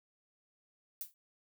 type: noise with exponential decay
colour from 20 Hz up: violet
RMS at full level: -37 dBFS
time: 1.01-1.14 s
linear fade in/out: 0 ms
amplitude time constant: 27 ms
effects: none